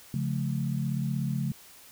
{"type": "chord", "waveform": "sine", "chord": "Db augmented", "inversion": "none", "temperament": "equal with one note detuned", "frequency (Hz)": [138.59, 174.61, 215.6], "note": ["Db3", "F3", "A3"], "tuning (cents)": [0, 0, -35], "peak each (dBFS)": [-29, -33, -33], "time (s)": [0.14, 1.52], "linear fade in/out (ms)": 2, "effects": ["white hiss -52 dBFS RMS until 1.91 s"]}